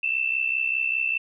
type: tone pair together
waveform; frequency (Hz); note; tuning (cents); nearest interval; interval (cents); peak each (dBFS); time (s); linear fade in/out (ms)
sine; 2629 / 2694; E7 / E7; -5 / +37; unison; 42; -25; 0.03-1.18; 5
effects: none